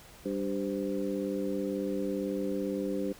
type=harmonic tone with a mistuned harmonic; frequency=98 Hz; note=G2; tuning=in tune; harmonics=2 / 3 / 4 / 5; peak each=-35 / -34 / -36 / -36 dBFS; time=0.25-3.13 s; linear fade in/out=10 ms; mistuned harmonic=5; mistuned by=+76 cents; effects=pink hiss -53 dBFS RMS until 3.19 s